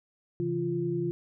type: tone cluster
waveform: sine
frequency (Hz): 136.2 / 166.7 / 347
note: C#3 / E3 / F4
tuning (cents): -30 / +20 / -11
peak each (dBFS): -34 / -33 / -29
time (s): 0.4-1.11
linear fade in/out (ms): 0
effects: none